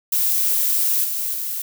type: noise with level steps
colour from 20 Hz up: violet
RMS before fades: -19 / -24 / -26 dBFS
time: 0.12-1.62 s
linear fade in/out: 5 ms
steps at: 1.04 / 1.34 s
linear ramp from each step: 5 ms
effects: none